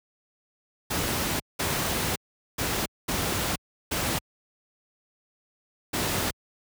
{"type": "noise bursts at uneven times", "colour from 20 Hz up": "pink", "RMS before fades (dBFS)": -27, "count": 6, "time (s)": [[0.9, 1.4], [1.59, 2.16], [2.58, 2.86], [3.08, 3.56], [3.91, 4.19], [5.93, 6.31]], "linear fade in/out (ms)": 10, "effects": ["high-pass 60 Hz 12 dB/octave"]}